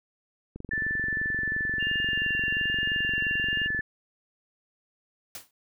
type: click train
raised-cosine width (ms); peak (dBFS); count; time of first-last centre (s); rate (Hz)
3; -25; 75; 0.56-3.791; 22.9
type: tone with pitch glide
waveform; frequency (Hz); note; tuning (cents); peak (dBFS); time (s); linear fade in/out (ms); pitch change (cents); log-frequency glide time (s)
sine; 1760 to 1740.8; A6 to A6; 0 to -19; -26; 0.71-3.81; 5; -19; 0.94-3.08
type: tone with vibrato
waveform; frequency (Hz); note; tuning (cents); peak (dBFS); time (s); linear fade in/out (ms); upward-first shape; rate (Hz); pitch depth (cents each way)
sine; 2794; F7; 0; -29; 1.79-3.68; 20; sine; 1.2; 12
type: noise with exponential decay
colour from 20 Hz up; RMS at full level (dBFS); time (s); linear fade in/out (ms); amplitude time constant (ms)
white; -35; 5.35-5.51; 1; 34
effects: none